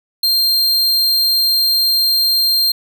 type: tone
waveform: 45% pulse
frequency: 4186 Hz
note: C8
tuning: in tune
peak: -11 dBFS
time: 0.23-2.72 s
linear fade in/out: 5 ms
effects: none